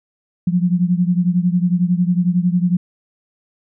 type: beating tone pair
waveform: sine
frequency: 174.7 / 185.7 Hz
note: F3 / F#3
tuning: +1 / +7 cents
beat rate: 11 Hz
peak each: -15 / -18 dBFS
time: 0.47-2.77 s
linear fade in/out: 5 ms
effects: none